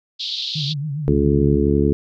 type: band-pass noise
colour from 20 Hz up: white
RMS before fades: -26 dBFS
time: 0.19-0.74 s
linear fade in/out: 20 ms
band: 3300 to 4400 Hz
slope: 48 dB/octave
type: tone with vibrato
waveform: sine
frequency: 146.83 Hz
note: D3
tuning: in tune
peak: -22 dBFS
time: 0.55-1.66 s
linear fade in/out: 10 ms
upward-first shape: triangle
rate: 7.3 Hz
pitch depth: 140 cents each way
type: harmonic tone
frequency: 71.3 Hz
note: C#2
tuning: 49 cents sharp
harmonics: 1 / 2 / 3 / 4 / 5 / 6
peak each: -21 / -21 / -21 / -21 / -21 / -21 dBFS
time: 1.08-1.93 s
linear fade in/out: 0 ms
effects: none